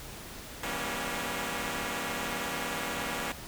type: chord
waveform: 5% pulse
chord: E diminished seventh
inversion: none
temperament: equal with one note detuned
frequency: 164.81 / 196 / 239.1 / 277.2 Hz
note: E3 / G3 / Bb3 / Db4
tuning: 0 / 0 / +44 / 0 cents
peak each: -29 / -28 / -25 / -26 dBFS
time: 0.63-3.32 s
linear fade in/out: 2 ms
effects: pink hiss -44 dBFS RMS until 3.47 s

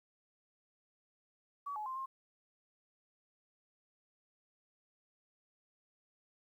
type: tone with pitch steps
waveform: sine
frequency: 1137 / 850 / 1046 / 1064 Hz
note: C#6 / G#5 / C6 / C6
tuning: +44 / +40 / -1 / +29 cents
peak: -38 dBFS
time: 1.66-2.06 s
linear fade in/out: 10 ms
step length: 100 ms
effects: 12-bit

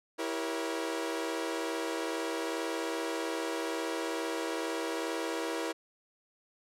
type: chord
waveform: sawtooth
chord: E diminished seventh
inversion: none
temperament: equal with one note detuned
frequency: 329.6 / 392 / 474 / 554.4 Hz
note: E4 / G4 / Bb4 / Db5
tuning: 0 / 0 / +29 / 0 cents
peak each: -32 / -37 / -33 / -37 dBFS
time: 0.18-5.73 s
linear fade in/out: 20 ms
effects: low-pass 11000 Hz 12 dB/octave

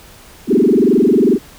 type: tone with frequency modulation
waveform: sine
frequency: 313.4 Hz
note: D#4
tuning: 13 cents sharp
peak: -8 dBFS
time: 0.47-1.39 s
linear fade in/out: 50 ms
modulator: 22.3 Hz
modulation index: 4.6
effects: pink hiss -41 dBFS RMS until 1.58 s

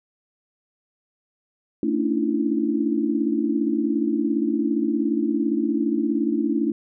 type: tone cluster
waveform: sine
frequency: 223.5 / 281.8 / 299.1 / 333.8 Hz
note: A3 / C#4 / D4 / E4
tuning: +27 / +29 / +32 / +22 cents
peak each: -25 dBFS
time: 1.83-6.72 s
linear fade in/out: 2 ms
effects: none

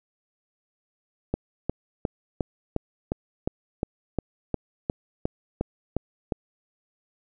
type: click train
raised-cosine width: 2 ms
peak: -11 dBFS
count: 15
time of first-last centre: 1.34-6.322 s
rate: 2.81 Hz
effects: none

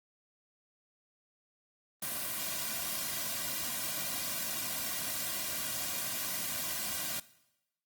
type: noise with comb filter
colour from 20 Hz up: white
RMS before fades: -36 dBFS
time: 2.02-7.2 s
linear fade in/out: 5 ms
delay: 2.3 ms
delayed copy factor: -0.8
effects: noise-tail reverb RT60 0.9 s tail -19 dB re dry + Opus 32 kbps

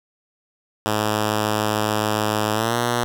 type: tone with pitch glide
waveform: 5% pulse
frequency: 106.8 to 119.88 Hz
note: G#2 to A#2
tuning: +49 to +49 cents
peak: -8 dBFS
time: 0.86-3.04 s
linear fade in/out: 0 ms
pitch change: +200 cents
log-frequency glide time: 2.53-2.77 s
effects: none

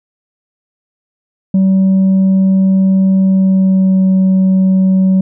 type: tone with pitch glide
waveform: sine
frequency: 190.9 to 188.93 Hz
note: G3 to F#3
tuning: -46 to +36 cents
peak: -4 dBFS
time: 1.54-5.21 s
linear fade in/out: 5 ms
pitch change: -18 cents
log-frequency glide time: 3.19-4.06 s
effects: tanh soft clip ceiling -6 dBFS

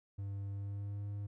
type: tone with pitch glide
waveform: triangle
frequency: 99.4 to 101.72 Hz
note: G2 to G#2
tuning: +25 to -35 cents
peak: -36 dBFS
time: 0.18-1.27 s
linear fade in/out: 10 ms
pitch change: +40 cents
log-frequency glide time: 0.49-1.05 s
effects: none

